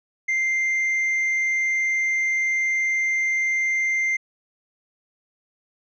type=tone; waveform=triangle; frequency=2093 Hz; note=C7; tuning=in tune; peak=-18 dBFS; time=0.28-4.17 s; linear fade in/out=10 ms; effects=resampled to 16000 Hz